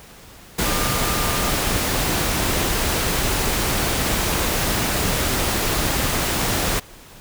sine tone in noise, 1205 Hz, D6, 44 cents sharp, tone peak -29 dBFS, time 0.65-1.51 s, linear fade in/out 10 ms, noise pink, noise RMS -21 dBFS, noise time 0.58-6.8 s, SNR -11 dB, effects pink hiss -44 dBFS RMS until 7.2 s

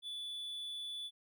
triangle tone, 3461 Hz, A7, 29 cents flat, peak -39 dBFS, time 0.02-1.11 s, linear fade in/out 50 ms, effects none

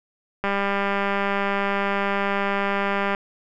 click train, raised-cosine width 0.5 ms, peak -9 dBFS, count 540, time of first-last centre 0.44-3.149 s, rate 199 Hz, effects none

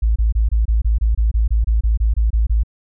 sine tone bursts, 55 Hz, A1, in tune, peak -12 dBFS, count 16, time 0.02-2.635 s, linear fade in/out 10 ms, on 140 ms, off 25 ms, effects none

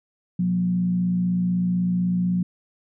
sine tone with frequency modulation, 180.1 Hz, F#3, 46 cents flat, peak -19 dBFS, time 0.39-2.43 s, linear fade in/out 5 ms, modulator 56 Hz, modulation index 0.4, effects none

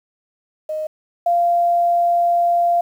sine tone pair in turn, 620 / 692.5 Hz, D#5 / F5, -6 / -15 cents, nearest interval major second, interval 191 cents, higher second, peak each -21 / -13 dBFS, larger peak second, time 0.69-0.87 / 1.26-2.81 s, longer second, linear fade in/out 5 ms, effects 8-bit

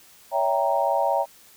sine chord, C# diminished seventh, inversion none, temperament equal with one note detuned, 562.8 / 659.3 / 784 / 932.3 Hz, C#5 / E5 / G5 / Bb5, +26 / 0 / 0 / 0 cents, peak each -25 dBFS, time 0.31-1.26 s, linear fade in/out 50 ms, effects white hiss -52 dBFS RMS until 1.56 s

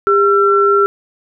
sine tone pair together, 401.3 / 1351 Hz, G4 / E6, +41 / +42 cents, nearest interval octave + major sixth, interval 2101 cents, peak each -11 dBFS, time 0.07-0.86 s, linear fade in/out 0 ms, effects none

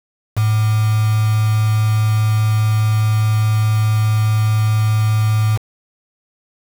sine tone with quantisation, 108.1 Hz, A2, 30 cents flat, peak -12 dBFS, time 0.36-5.58 s, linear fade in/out 20 ms, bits 4, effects none

